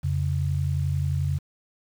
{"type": "tone pair together", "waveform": "sine", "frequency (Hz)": [87.31, 138.6], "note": ["F2", "C#3"], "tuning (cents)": [0, 0], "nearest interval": "minor sixth", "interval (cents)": 800, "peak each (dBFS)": -25, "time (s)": [0.03, 1.39], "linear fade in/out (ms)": 20, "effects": ["8-bit"]}